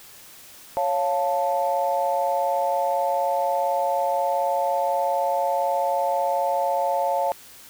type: chord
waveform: sine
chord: Db augmented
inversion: none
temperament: equal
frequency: 554.4 / 698.5 / 880 Hz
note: Db5 / F5 / A5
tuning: 0 / 0 / 0 cents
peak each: -24 dBFS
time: 0.77-7.32 s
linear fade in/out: 0 ms
effects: tanh soft clip ceiling -11 dBFS + white hiss -46 dBFS RMS until 7.69 s